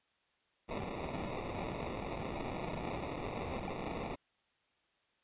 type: noise with sample-and-hold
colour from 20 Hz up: blue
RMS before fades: -40 dBFS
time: 0.68-4.16 s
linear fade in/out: 20 ms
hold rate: 1575 Hz
effects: white hiss -75 dBFS RMS until 5.23 s + resampled to 8000 Hz